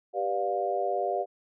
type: chord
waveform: sine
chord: G dominant seventh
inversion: none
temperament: just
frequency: 392 / 490 / 588 / 705.6 Hz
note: G4 / B4 / D5 / F5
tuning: 0 / -14 / +2 / +18 cents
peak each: -32 / -34 / -32 / -29 dBFS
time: 0.13-1.26 s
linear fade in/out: 50 ms
effects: none